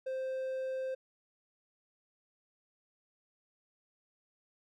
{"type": "tone", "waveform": "triangle", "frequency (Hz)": 523.3, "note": "C5", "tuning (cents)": 0, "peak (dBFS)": -32, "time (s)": [0.06, 0.95], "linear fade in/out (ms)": 10, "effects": []}